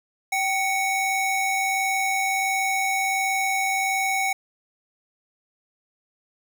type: tone pair together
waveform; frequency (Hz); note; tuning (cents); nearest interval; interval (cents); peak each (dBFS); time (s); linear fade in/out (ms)
square; 772.8 / 2217; G5 / C#7; -25 / 0; octave + tritone; 1825; -25; 0.32-4.33; 5
effects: none